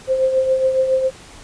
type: tone with tremolo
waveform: sine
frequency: 524 Hz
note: C5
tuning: 2 cents sharp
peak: -11 dBFS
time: 0.07-1.11 s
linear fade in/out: 50 ms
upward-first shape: triangle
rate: 7.2 Hz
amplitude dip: 60%
effects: pink hiss -41 dBFS RMS until 1.43 s + resampled to 22050 Hz